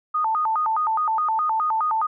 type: tone with vibrato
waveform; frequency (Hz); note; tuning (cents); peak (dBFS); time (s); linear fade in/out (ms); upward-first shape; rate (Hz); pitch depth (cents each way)
sine; 1046.5; C6; 0; -19; 0.14-2.07; 10; square; 4.8; 290
effects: none